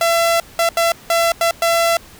sawtooth tone bursts at uneven times, 673 Hz, E5, 36 cents sharp, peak -9 dBFS, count 6, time 0.01-0.4 / 0.59-0.69 / 0.77-0.92 / 1.1-1.32 / 1.41-1.51 / 1.62-1.97 s, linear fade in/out 2 ms, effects pink hiss -42 dBFS RMS until 2.19 s

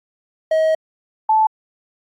triangle / sine tone pair in turn, 635 / 873.1 Hz, D#5 / A5, +35 / -14 cents, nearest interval tritone, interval 551 cents, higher second, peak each -11 dBFS, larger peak neither, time 0.51-0.75 / 1.29-1.47 s, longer first, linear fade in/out 5 ms, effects AAC 64 kbps

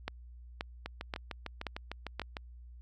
two click trains, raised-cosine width 0.3 ms, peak -22 / -19 dBFS, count 11 / 5, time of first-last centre 0.86-2.368 / 0.08-2.196 s, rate 6.63 / 1.89 Hz, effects added 60 Hz sine -48 dBFS peak until 2.81 s

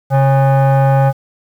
sine tone with frequency modulation, 135.7 Hz, C#3, 36 cents flat, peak -5 dBFS, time 0.1-1.13 s, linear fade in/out 50 ms, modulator 682 Hz, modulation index 0.83, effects tanh soft clip ceiling -7 dBFS + 7-bit

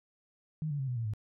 sine tone with pitch steps, 155.56 / 144.31 / 133.87 / 124.18 / 115.2 / 106.87 Hz, D#3 / D3 / C3 / B2 / A#2 / A2, 0 / -30 / +40 / +10 / -20 / -50 cents, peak -31 dBFS, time 0.62-1.136 s, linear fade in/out 0 ms, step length 86 ms, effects none

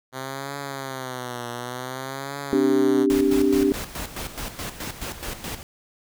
5% pulse tone with vibrato, 130 Hz, C3, 11 cents flat, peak -19 dBFS, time 0.12-3.07 s, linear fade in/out 50 ms, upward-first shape triangle, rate 0.55 Hz, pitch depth 150 cents each way
sine chord, C suspended second, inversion none, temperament equal with one note detuned, 260.9 / 293.7 / 392 Hz, C4 / D4 / G4, -5 / 0 / 0 cents, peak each -23 / -20 / -20 dBFS, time 2.53-3.72 s, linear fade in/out 0 ms
pink noise with tremolo, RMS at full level -31 dBFS, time 3.1-5.63 s, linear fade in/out 0 ms, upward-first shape square, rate 4.7 Hz, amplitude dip 65%
effects none

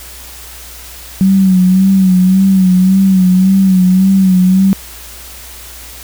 sine tone with vibrato, 188.2 Hz, F#3, 30 cents sharp, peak -5 dBFS, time 1.21-4.73 s, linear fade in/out 0 ms, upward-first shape sine, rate 1.8 Hz, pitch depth 51 cents each way, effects added 60 Hz sine -35 dBFS peak until 6.03 s + white hiss -32 dBFS RMS until 6.03 s

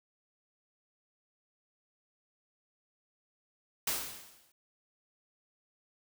white noise with exponential decay, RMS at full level -30 dBFS, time 3.87-4.52 s, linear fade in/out 5 ms, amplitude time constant 140 ms, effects none

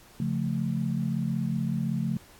sine chord, Db augmented, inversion none, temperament equal, 138.59 / 174.61 / 220 Hz, Db3 / F3 / A3, 0 / 0 / 0 cents, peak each -30 dBFS, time 0.2-2.17 s, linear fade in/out 2 ms, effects pink hiss -54 dBFS RMS until 2.39 s + AAC 64 kbps

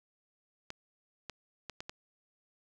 clicks, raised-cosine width 0.2 ms, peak -23 dBFS, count 5, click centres 0.704 / 1.297 / 1.697 / 1.805 / 1.895 s, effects none

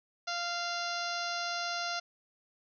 harmonic tone, 694 Hz, F5, 11 cents flat, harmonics 1 / 2 / 3 / 4 / 5 / 6 / 7 / 8 / 9, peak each -38 / -37 / -45 / -44 / -45 / -42 / -42 / -44 / -48 dBFS, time 0.27-2 s, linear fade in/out 10 ms, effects none

